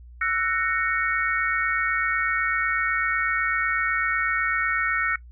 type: chord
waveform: sine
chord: F# dominant seventh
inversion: third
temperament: just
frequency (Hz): 1332 / 1480 / 1850 / 2220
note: E6 / F#6 / A#6 / C#7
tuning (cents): +18 / 0 / -14 / +2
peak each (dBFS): -27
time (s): 0.21-5.16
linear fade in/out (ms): 5
effects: noise-tail reverb RT60 0.1 s tail -19 dB re dry + added 60 Hz sine -42 dBFS peak until 5.31 s